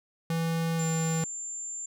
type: tone with pitch glide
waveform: square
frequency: 164.81 to 162.35 Hz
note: E3 to E3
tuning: 0 to -26 cents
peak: -27 dBFS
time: 0.3-1.24 s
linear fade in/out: 2 ms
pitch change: -26 cents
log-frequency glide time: 0.77-0.83 s
type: tone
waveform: sine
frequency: 7260 Hz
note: A#8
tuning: 47 cents flat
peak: -34 dBFS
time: 0.79-1.86 s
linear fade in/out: 5 ms
effects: none